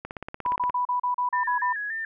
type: click train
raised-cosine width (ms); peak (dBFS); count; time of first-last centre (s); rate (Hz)
0.5; -19; 12; 0.05-0.697; 17
type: tone bursts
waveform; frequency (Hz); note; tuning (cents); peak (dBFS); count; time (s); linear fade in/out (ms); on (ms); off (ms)
sine; 987.8; B5; 0; -22; 9; 0.45-1.728; 5; 110; 36
type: tone with vibrato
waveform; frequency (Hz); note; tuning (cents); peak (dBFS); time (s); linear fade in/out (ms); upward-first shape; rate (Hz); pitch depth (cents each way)
sine; 1734; A6; -26; -28; 1.33-2.05; 2; square; 3.5; 62
effects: none